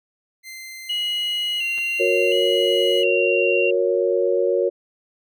sawtooth tone, 2079 Hz, C7, 12 cents flat, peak -31 dBFS, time 0.43-3.05 s, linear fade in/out 50 ms
sine tone with vibrato, 2834 Hz, F7, 25 cents sharp, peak -21 dBFS, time 0.89-3.71 s, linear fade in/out 10 ms, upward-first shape square, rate 0.7 Hz, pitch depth 47 cents each way
clicks, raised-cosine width 0.3 ms, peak -26 dBFS, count 2, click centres 1.778 / 1.787 s
sine chord, F# major, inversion none, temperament equal with one note detuned, 364.7 / 466.2 / 554.4 Hz, F#4 / A#4 / C#5, -25 / 0 / 0 cents, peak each -21 dBFS, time 1.99-4.7 s, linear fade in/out 20 ms
effects none

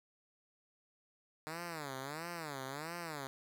5% pulse tone with vibrato, 151.2 Hz, D#3, 49 cents flat, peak -30 dBFS, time 1.47-3.27 s, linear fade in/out 0 ms, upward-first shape sine, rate 1.5 Hz, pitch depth 240 cents each way, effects none

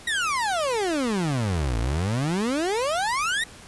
30% pulse exponential two-way sweep, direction down then up, 1938 to 53.7 to 1938 Hz, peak -20 dBFS, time 0.07-3.44 s, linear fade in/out 5 ms, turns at 1.78 s, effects pink hiss -45 dBFS RMS until 3.67 s + resampled to 24000 Hz

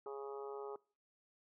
harmonic tone, 138.59 Hz, C#3, in tune, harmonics 3 / 4 / 5 / 6 / 7 / 8 / 9, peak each -44 / -55 / -58 / -52 / -58 / -57 / -55 dBFS, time 0.06-0.76 s, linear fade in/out 2 ms, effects noise-tail reverb RT60 0.4 s tail -24 dB re dry

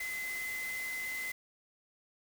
sine tone in noise, 2042 Hz, C7, 43 cents flat, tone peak -36 dBFS, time 0-1.32 s, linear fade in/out 5 ms, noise white, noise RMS -45 dBFS, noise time 0-1.32 s, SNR +6 dB, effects none

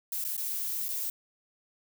violet noise with dropouts, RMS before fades -33 dBFS, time 0.12-1.1 s, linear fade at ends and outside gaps 2 ms, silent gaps 0.241-0.248 / 0.367-0.377 / 0.884-0.888 s, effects none

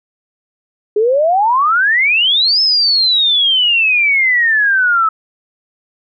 sine exponential two-way sweep, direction up then down, 407.5 to 5274 to 1288 Hz, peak -9 dBFS, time 0.96-5.09 s, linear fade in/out 5 ms, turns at 2.61 s, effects none

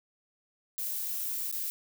violet noise with dropouts, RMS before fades -34 dBFS, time 0.78-1.7 s, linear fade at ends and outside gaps 0 ms, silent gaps 1.514-1.526 s, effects none

